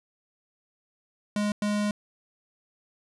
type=tone bursts at uneven times; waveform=square; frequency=207.7 Hz; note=G#3; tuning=in tune; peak=-25 dBFS; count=2; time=1.36-1.52 / 1.62-1.91 s; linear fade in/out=2 ms; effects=resampled to 24000 Hz